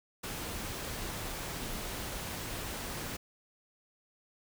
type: noise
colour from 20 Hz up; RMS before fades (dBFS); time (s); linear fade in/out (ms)
pink; -39; 0.23-3.17; 10
effects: none